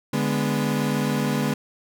35% pulse chord, G# diminished, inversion second, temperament equal, 146.83 / 207.7 / 246.9 Hz, D3 / G#3 / B3, 0 / 0 / 0 cents, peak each -24 dBFS, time 0.13-1.54 s, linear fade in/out 5 ms, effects none

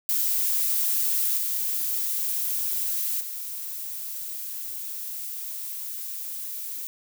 violet noise with level steps, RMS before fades -24 / -27 / -34 dBFS, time 0.09-6.87 s, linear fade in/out 0 ms, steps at 1.37 / 3.2 s, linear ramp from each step 10 ms, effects none

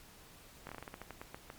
slowing click train, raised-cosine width 0.5 ms, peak -29 dBFS, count 13, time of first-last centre 0.67-1.501 s, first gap 21 ms, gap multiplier 1.2, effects pink hiss -57 dBFS RMS until 1.58 s + MP3 96 kbps

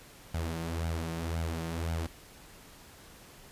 sawtooth tone with flanger, 82.41 Hz, E2, in tune, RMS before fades -34 dBFS, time 0.34-2.07 s, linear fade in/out 5 ms, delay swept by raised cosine 1.3 to 5.7 ms, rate 1.9 Hz, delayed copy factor +0.6, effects pink hiss -53 dBFS RMS until 3.51 s + resampled to 32000 Hz

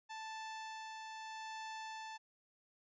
sawtooth tone with tremolo, 880 Hz, A5, in tune, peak -40 dBFS, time 0.09-2.18 s, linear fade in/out 20 ms, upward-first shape sine, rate 0.79 Hz, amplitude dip 25%, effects resampled to 16000 Hz

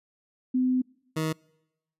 sine / 20% pulse tone pair in turn, 254.8 / 158.03 Hz, C4 / D#3, -46 / +27 cents, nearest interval minor sixth, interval 827 cents, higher first, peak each -21 dBFS, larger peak neither, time 0.54-0.82 / 1.16-1.33 s, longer first, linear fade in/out 10 ms, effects noise-tail reverb RT60 0.9 s tail -26 dB re dry + resampled to 32000 Hz

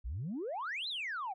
sine exponential two-way sweep, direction up then down, 50.6 to 4186 to 714 Hz, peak -34 dBFS, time 0.04-1.34 s, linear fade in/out 20 ms, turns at 0.88 s, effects tanh soft clip ceiling -32 dBFS + MP3 48 kbps

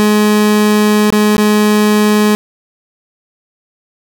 30% pulse tone with dropouts, 210.7 Hz, G#3, 25 cents sharp, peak -5 dBFS, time 0-2.35 s, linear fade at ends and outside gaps 0 ms, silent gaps 1.103-1.125 / 1.367-1.381 s, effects none

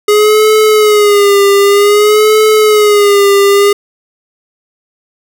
square tone with vibrato, 415.3 Hz, G#4, in tune, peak -5 dBFS, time 0.08-3.73 s, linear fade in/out 5 ms, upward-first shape sine, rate 0.53 Hz, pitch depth 68 cents each way, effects none

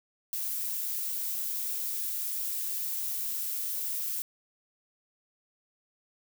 violet noise, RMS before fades -33 dBFS, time 0.33-4.22 s, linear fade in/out 0 ms, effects none

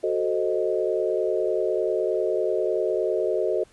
sine chord, F# diminished seventh, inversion none, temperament equal, 370 / 440 / 523.3 / 622.3 Hz, F#4 / A4 / C5 / Eb5, 0 / 0 / 0 / 0 cents, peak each -26 / -26 / -29 / -27 dBFS, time 0.03-3.64 s, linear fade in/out 10 ms, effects pink hiss -57 dBFS RMS until 3.72 s + resampled to 24000 Hz

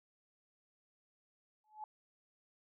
sine tone with exponential growth, 856 Hz, A5, 48 cents flat, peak -39 dBFS, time 1.64-1.84 s, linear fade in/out 2 ms, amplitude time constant 42 ms, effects none

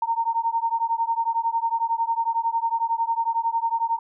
sine beating tone pair, 913 / 924 Hz, A#5 / A#5, -36 / -16 cents, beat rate 11 Hz, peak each -24 dBFS, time 0.02-3.99 s, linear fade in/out 5 ms, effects none

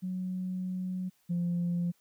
sine tone pair in turn, 184.2 / 173.86 Hz, F#3 / F3, -7 / -7 cents, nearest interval minor second, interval 100 cents, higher first, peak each -31 / -26 dBFS, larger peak second, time 0.02-1.1 / 1.29-1.92 s, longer first, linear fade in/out 20 ms, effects tanh soft clip ceiling -25 dBFS + white hiss -70 dBFS RMS until 2 s

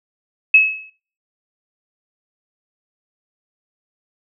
sine tone with exponential decay, 2580 Hz, E7, 38 cents flat, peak -4 dBFS, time 0.54-0.9 s, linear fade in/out 5 ms, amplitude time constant 78 ms, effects noise-tail reverb RT60 0.5 s tail -22 dB re dry

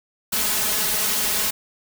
white noise with comb filter, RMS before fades -22 dBFS, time 0.32-1.51 s, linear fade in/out 10 ms, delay 4.7 ms, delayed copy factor +0.9, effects none

